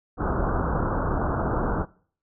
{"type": "low-pass noise", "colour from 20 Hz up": "pink", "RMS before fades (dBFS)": -25, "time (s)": [0.17, 1.86], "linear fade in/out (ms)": 50, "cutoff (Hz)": 1500, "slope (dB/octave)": 96, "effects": ["noise-tail reverb RT60 0.5 s tail -22 dB re dry"]}